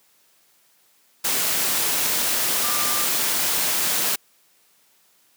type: tone in noise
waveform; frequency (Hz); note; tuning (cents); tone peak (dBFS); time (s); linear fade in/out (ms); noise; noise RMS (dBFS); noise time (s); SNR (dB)
sine; 1193; D6; +27; -30; 2.63-3.05; 10; white; -22; 1.24-4.16; -11
effects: white hiss -60 dBFS RMS until 5.36 s + high-pass 150 Hz 12 dB/octave